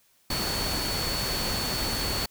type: tone in noise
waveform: sine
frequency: 4435 Hz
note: C#8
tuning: in tune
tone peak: -31 dBFS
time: 0.3-2.26 s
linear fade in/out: 5 ms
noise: pink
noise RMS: -30 dBFS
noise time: 0.3-2.26 s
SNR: -4 dB
effects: white hiss -64 dBFS RMS until 2.3 s